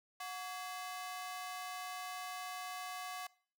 sawtooth ring-modulated tone, 932.3 Hz, A#5, in tune, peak -35 dBFS, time 0.2-3.27 s, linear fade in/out 5 ms, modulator 202 Hz, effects noise-tail reverb RT60 0.5 s tail -22 dB re dry

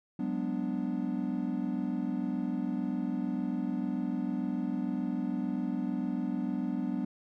triangle chord, G# half-diminished seventh, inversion third, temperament equal with one note detuned, 185 / 205 / 246.9 / 293.7 Hz, F#3 / G#3 / B3 / D4, 0 / -22 / 0 / 0 cents, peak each -34 / -35 / -32 / -34 dBFS, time 0.19-7.05 s, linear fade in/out 5 ms, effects none

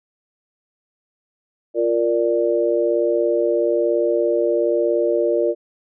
sine chord, Bb major, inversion second, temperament equal, 349.2 / 466.2 / 587.3 Hz, F4 / Bb4 / D5, 0 / 0 / 0 cents, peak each -20 dBFS, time 1.74-5.55 s, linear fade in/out 50 ms, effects none

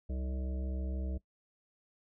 harmonic tone with a mistuned harmonic, 63.6 Hz, C2, 48 cents flat, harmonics 1 / 3 / 5 / 7 / 9 / 10, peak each -34 / -44 / -48 / -51 / -53 / -54 dBFS, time 0.09-1.18 s, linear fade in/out 10 ms, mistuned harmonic 1, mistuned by +86 cents, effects noise-tail reverb RT60 0.1 s tail -19 dB re dry

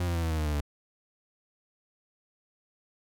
40% pulse tone with pitch steps, 88.6 / 86.18 / 83.82 / 81.53 / 79.3 / 77.13 / 75.02 / 72.97 Hz, F2 / F2 / E2 / E2 / D#2 / D#2 / D2 / D2, +25 / -22 / +29 / -19 / +33 / -15 / +37 / -11 cents, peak -26 dBFS, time 0-0.608 s, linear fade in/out 5 ms, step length 76 ms, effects none

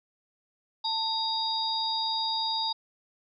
sine tone cluster, 891 / 3766 / 4809 Hz, A5 / A#7 / D8, +22 / +17 / +40 cents, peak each -31 dBFS, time 0.84-2.73 s, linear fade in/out 10 ms, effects none

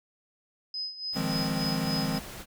sine tone with tremolo, 5040 Hz, D#8, 21 cents sharp, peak -30 dBFS, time 0.74-2.18 s, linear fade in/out 2 ms, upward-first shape sine, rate 3.5 Hz, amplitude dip 75%
pink noise, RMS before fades -42 dBFS, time 1.12-2.46 s, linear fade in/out 50 ms
square chord, F minor seventh, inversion third, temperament equal, 155.56 / 174.61 / 207.7 / 261.6 Hz, Eb3 / F3 / Ab3 / C4, 0 / 0 / 0 / 0 cents, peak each -34 dBFS, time 1.15-2.2 s, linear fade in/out 20 ms
effects none

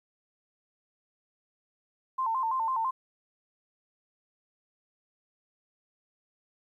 sine tone with vibrato, 970 Hz, B5, 31 cents flat, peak -26 dBFS, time 2.18-2.91 s, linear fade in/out 10 ms, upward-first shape square, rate 6 Hz, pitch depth 130 cents each way, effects 11-bit

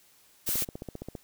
blue noise, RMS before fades -29 dBFS, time 0.46-0.65 s, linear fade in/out 20 ms
click train, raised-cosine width 2 ms, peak -24 dBFS, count 11, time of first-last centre 0.49-1.152 s, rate 15.1 Hz
effects white hiss -61 dBFS RMS until 1.23 s

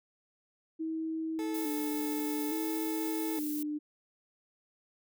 sine tone with vibrato, 309.8 Hz, D#4, 7 cents flat, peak -32 dBFS, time 0.79-3.79 s, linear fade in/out 20 ms, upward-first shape square, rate 0.58 Hz, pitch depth 61 cents each way
30% pulse tone, 435.3 Hz, A4, 19 cents flat, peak -36 dBFS, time 1.39-3.39 s, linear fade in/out 0 ms
violet noise, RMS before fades -41 dBFS, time 1.54-3.63 s, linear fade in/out 5 ms
effects none

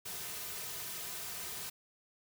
white noise with comb filter, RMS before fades -42 dBFS, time 0.05-1.7 s, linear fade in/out 10 ms, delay 3.6 ms, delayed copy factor -0.7, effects none

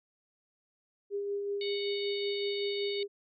sine tone with tremolo, 403.5 Hz, G#4, 50 cents flat, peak -30 dBFS, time 1.1-3.08 s, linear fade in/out 50 ms, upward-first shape sine, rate 5.3 Hz, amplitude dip 30%
harmonic tone, 740 Hz, F#5, in tune, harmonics 3 / 4 / 5 / 6, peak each -43 / -44 / -40 / -43 dBFS, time 1.61-3.03 s, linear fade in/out 2 ms
effects none

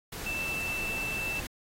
sine tone in noise, 2655 Hz, E7, 12 cents sharp, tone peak -31 dBFS, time 0.26-1.4 s, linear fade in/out 5 ms, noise pink, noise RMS -39 dBFS, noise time 0.12-1.47 s, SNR +5 dB, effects AAC 48 kbps

